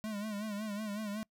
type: tone with vibrato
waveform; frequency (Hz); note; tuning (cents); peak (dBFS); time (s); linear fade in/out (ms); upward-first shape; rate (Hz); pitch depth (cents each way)
square; 210; G#3; +19; -37; 0.04-1.23; 0; sine; 5.4; 78
effects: noise-tail reverb RT60 0.1 s tail -26 dB re dry